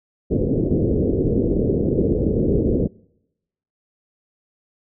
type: low-pass noise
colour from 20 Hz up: white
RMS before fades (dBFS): -19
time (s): 0.3-2.88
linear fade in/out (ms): 20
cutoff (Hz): 480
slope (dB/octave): 48
effects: noise-tail reverb RT60 0.9 s tail -26 dB re dry